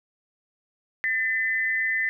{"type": "tone pair together", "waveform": "sine", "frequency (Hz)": [1791, 2018], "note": ["A6", "B6"], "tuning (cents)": [30, 37], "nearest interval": "major second", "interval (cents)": 207, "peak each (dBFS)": -25, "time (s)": [1.04, 2.09], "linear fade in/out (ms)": 0, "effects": []}